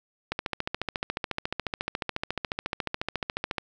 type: click train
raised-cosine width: 0.3 ms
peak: -12 dBFS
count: 47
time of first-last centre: 0.32-3.582 s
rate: 14.1 Hz
effects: none